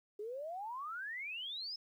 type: exponential sweep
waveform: sine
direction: up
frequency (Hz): 402.5 to 5274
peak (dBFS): -40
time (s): 0.19-1.76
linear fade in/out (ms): 5
effects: 12-bit